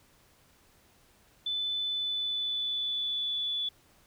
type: tone with pitch glide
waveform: sine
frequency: 3505 to 3449 Hz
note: A7 to A7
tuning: -7 to -35 cents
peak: -29 dBFS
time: 1.46-3.69 s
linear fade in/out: 5 ms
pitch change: -28 cents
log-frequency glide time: 1.82-3.56 s
effects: pink hiss -63 dBFS RMS until 4.06 s